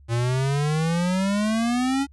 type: exponential sweep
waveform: square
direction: up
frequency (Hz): 114.6 to 281.9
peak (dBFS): -21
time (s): 0.08-2.07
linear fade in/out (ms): 50
effects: added 70 Hz sine -47 dBFS peak until 2.12 s + resampled to 24000 Hz